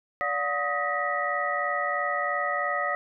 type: tone cluster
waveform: sine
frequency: 580 / 720 / 1258 / 1865 / 1948 Hz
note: D5 / F#5 / D#6 / A#6 / B6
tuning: -22 / -47 / +19 / 0 / -24 cents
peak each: -32 / -32 / -29 / -34 / -31 dBFS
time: 0.21-2.95 s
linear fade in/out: 0 ms
effects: none

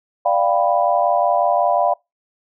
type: chord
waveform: sine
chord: G dominant seventh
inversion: second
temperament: equal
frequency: 587.3 / 698.5 / 784 / 987.8 Hz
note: D5 / F5 / G5 / B5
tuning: 0 / 0 / 0 / 0 cents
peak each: -19 / -17 / -21 / -22 dBFS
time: 0.25-1.94 s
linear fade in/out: 10 ms
effects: noise-tail reverb RT60 0.2 s tail -25 dB re dry

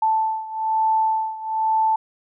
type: beating tone pair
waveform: sine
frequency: 880 / 881.1 Hz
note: A5 / A5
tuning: 0 / +2 cents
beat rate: 1.1 Hz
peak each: -20 / -23 dBFS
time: 0.02-1.96 s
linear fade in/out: 5 ms
effects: none

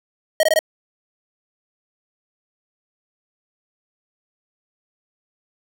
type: tone bursts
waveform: square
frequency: 630 Hz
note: D#5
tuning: 21 cents sharp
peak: -13 dBFS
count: 4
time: 0.4-0.591 s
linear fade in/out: 2 ms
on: 32 ms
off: 21 ms
effects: none

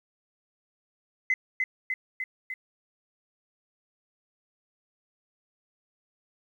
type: tone with echo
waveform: sine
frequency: 2044 Hz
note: C7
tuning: 41 cents flat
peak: -20 dBFS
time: 1.3-1.34 s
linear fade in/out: 2 ms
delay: 300 ms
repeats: 4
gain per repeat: -3 dB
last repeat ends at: 2.54 s
effects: tanh soft clip ceiling -16 dBFS + 10-bit

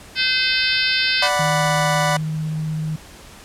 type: harmonic tone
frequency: 514 Hz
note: C5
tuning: 31 cents flat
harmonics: 3 / 4 / 5 / 6 / 7 / 8 / 9 / 10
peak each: -23 / -26 / -23 / -26 / -25 / -27 / -24 / -26 dBFS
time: 0.15-1.3 s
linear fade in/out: 50 ms
type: chord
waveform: 25% pulse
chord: B minor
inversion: first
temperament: equal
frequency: 587.3 / 740 / 987.8 Hz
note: D5 / F#5 / B5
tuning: 0 / 0 / 0 cents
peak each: -18 dBFS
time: 1.22-2.17 s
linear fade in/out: 5 ms
type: tone with vibrato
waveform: sine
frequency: 156.3 Hz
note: D#3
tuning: 8 cents sharp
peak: -21 dBFS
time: 1.39-2.96 s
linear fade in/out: 5 ms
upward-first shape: sine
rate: 16 Hz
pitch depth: 12 cents each way
effects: pink hiss -42 dBFS RMS until 3.44 s + low-pass 11000 Hz 12 dB/octave

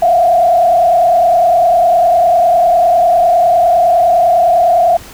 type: tone with frequency modulation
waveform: sine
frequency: 694 Hz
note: F5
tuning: 11 cents flat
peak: -6 dBFS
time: 0.02-4.97 s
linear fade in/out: 5 ms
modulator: 29.9 Hz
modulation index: 1.2
effects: pink hiss -34 dBFS RMS until 5.13 s

